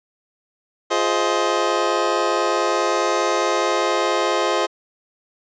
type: chord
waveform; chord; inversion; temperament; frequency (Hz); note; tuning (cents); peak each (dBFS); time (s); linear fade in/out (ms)
25% pulse; F minor seventh; none; just; 349.2 / 419.1 / 523.8 / 628.6; F4 / Ab4 / C5 / Eb5; 0 / +16 / +2 / +18; -20; 0.9-4.67; 20
effects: resampled to 16000 Hz